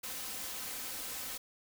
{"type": "noise with comb filter", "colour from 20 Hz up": "white", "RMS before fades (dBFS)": -41, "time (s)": [0.03, 1.38], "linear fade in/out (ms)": 10, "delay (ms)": 3.9, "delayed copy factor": 0.5, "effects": []}